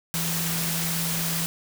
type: tone in noise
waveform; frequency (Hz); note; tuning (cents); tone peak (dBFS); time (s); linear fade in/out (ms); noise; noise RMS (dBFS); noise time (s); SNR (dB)
sine; 166.1; E3; +13; -29; 0.14-1.46; 0; white; -28; 0.14-1.46; -4
effects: none